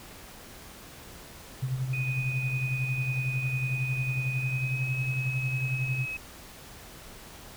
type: tone with tremolo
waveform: sine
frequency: 130 Hz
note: C3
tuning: 11 cents flat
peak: -25 dBFS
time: 1.62-6.06 s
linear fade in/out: 10 ms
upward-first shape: sine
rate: 11 Hz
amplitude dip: 60%
type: tone with pitch glide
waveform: sine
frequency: 2489 to 2555 Hz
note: D#7 to D#7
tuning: 0 to +45 cents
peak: -32 dBFS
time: 1.93-6.17 s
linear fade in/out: 5 ms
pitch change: +45 cents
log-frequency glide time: 4.34-4.93 s
effects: pink hiss -47 dBFS RMS until 7.56 s